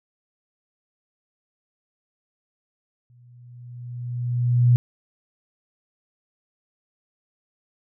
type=tone with exponential growth; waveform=sine; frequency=121.8 Hz; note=B2; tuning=24 cents flat; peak=-11 dBFS; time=3.1-4.76 s; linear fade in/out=0 ms; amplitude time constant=360 ms; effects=none